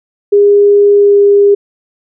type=tone with pitch glide; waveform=sine; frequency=407.2 to 404.4 Hz; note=G#4 to G#4; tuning=-34 to -46 cents; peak=-3 dBFS; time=0.32-1.55 s; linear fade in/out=10 ms; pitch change=-12 cents; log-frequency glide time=0.94-1.18 s; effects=none